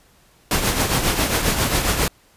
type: noise with tremolo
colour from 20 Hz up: pink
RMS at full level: -17 dBFS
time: 0.51-2.08 s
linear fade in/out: 2 ms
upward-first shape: triangle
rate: 7.4 Hz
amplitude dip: 60%
effects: pink hiss -55 dBFS RMS until 2.36 s + resampled to 32000 Hz